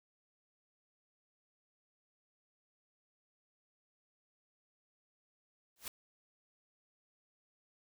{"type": "noise with exponential growth", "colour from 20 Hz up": "white", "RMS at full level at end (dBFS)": -38, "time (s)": [5.76, 5.88], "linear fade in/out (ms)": 2, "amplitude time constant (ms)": 24, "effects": []}